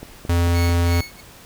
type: click train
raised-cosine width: 2 ms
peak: -20 dBFS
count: 4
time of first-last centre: 0.03-0.694 s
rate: 4.52 Hz
type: tone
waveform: square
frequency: 86 Hz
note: F2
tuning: 26 cents flat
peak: -16 dBFS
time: 0.29-1.01 s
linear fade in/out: 5 ms
type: tone with tremolo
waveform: 25% pulse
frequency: 2200 Hz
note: C#7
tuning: 14 cents flat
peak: -25 dBFS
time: 0.54-1.21 s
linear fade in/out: 10 ms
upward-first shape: sine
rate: 2.9 Hz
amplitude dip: 100%
effects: pink hiss -44 dBFS RMS until 1.45 s